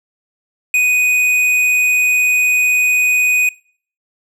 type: tone with tanh clipping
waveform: sine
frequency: 2489 Hz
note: D#7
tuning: in tune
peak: -12 dBFS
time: 0.74-3.49 s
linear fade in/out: 2 ms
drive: 11 dB
effects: noise-tail reverb RT60 0.5 s tail -23 dB re dry